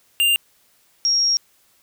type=tone pair in turn; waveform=square / sine; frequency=2794 / 5588 Hz; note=F7 / F8; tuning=0 / 0 cents; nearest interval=octave; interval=1200 cents; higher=second; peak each=-15 dBFS; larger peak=neither; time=0.2-0.36 / 1.05-1.37 s; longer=second; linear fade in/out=0 ms; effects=white hiss -59 dBFS RMS until 1.82 s